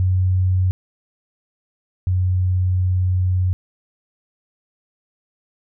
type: tone pair in turn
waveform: sine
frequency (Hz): 92.5 / 91.75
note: F#2 / F#2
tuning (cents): 0 / -14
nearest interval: unison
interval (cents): 14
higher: first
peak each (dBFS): -14 / -15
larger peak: first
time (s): 0-0.71 / 2.07-3.53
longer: second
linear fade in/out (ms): 0
effects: none